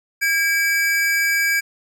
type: tone pair together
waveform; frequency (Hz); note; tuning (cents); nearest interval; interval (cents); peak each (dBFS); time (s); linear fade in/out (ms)
square; 1626.3 / 2300; G#6 / D7; -37 / -37; tritone; 600; -20; 0.21-1.61; 20
effects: none